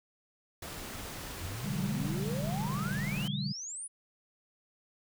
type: noise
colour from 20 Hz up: pink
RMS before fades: -42 dBFS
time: 0.62-3.28 s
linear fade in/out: 5 ms
type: exponential sweep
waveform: sine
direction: up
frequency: 78.8 to 10110 Hz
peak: -38 dBFS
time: 1.39-3.88 s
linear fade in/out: 20 ms
type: chord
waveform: sine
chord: G# half-diminished seventh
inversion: first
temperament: equal with one note detuned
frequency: 123.47 / 146.83 / 185 / 203.6 Hz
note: B2 / D3 / F#3 / G#3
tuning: 0 / 0 / 0 / -34 cents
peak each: -40 / -35 / -39 / -37 dBFS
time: 1.63-3.53 s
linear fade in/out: 20 ms
effects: none